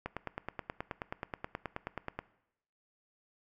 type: click train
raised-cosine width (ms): 0.5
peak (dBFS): -21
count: 21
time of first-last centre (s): 0.06-2.19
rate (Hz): 9.39
effects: noise-tail reverb RT60 0.8 s tail -19 dB re dry